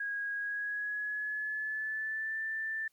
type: tone with pitch glide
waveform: sine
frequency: 1644 to 1772.2 Hz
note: G#6 to A6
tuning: -18 to +12 cents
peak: -33 dBFS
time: 0-2.88 s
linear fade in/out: 5 ms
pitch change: +130 cents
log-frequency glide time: 0.34-2.39 s
effects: white hiss -74 dBFS RMS until 2.92 s